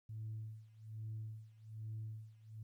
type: tone with tremolo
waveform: sine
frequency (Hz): 109.6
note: A2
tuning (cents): -6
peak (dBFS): -40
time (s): 0.09-2.63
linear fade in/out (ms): 5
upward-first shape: sine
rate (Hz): 1.2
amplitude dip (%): 90
effects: tanh soft clip ceiling -38 dBFS + 13-bit